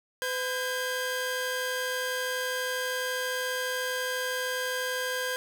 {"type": "tone pair together", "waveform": "sawtooth", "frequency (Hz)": [506, 1610.2], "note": ["B4", "G6"], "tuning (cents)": [42, 46], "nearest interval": "octave + minor sixth", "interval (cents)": 2004, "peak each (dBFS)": -28, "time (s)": [0.22, 5.36], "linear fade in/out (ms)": 0, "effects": []}